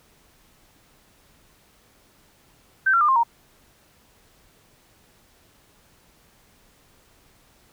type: tone with pitch steps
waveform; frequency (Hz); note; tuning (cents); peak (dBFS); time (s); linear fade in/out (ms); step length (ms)
sine; 1551 / 1365.9 / 1202.9 / 1059.4 / 932.9; G6 / F6 / D6 / C6 / A#5; -19 / -39 / +41 / +21 / +1; -15; 2.86-3.235; 10; 75
effects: pink hiss -58 dBFS RMS until 7.72 s